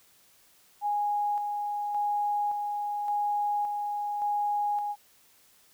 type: tone with tremolo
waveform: sine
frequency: 826 Hz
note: G#5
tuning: 10 cents flat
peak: -25 dBFS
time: 0.81-4.96 s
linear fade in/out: 50 ms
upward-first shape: square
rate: 0.88 Hz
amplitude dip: 35%
effects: white hiss -61 dBFS RMS until 5.73 s